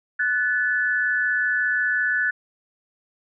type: tone pair together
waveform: sine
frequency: 1486 / 1731.5 Hz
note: F#6 / A6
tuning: +7 / -28 cents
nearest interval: minor third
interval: 265 cents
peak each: -22 dBFS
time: 0.19-2.31 s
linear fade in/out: 10 ms
effects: none